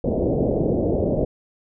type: low-pass noise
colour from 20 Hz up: white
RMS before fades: -21 dBFS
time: 0.04-1.25 s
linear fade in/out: 5 ms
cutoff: 610 Hz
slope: 48 dB/octave
effects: none